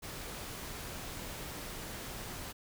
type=noise; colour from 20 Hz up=pink; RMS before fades=-43 dBFS; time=0.02-2.53 s; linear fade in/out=20 ms; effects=none